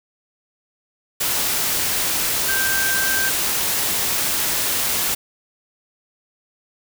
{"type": "tone in noise", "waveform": "sine", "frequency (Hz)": 1568, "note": "G6", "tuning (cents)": 0, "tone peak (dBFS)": -21, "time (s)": [2.48, 3.3], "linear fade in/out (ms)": 10, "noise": "white", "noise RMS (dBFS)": -21, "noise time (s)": [1.2, 5.15], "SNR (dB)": -3, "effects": []}